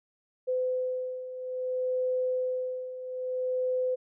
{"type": "beating tone pair", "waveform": "sine", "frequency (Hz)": [508, 508.6], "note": ["B4", "C5"], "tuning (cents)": [49, -49], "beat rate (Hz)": 0.6, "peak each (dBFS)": [-34, -29], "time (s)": [0.47, 3.96], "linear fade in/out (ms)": 20, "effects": []}